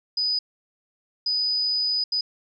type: tone bursts at uneven times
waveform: sine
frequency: 4978 Hz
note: D#8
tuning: in tune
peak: -21 dBFS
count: 3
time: 0.17-0.39 / 1.26-2.04 / 2.12-2.21 s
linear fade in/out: 5 ms
effects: none